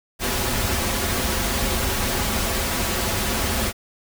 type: noise with comb filter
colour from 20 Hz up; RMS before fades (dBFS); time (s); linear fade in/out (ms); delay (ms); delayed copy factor
pink; -23; 0.19-3.73; 50; 6.6; -0.6
effects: none